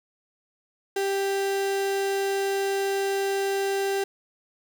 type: tone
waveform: 35% pulse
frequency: 393 Hz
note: G4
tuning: 4 cents sharp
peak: -22 dBFS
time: 0.96-4.04 s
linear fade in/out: 5 ms
effects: 9-bit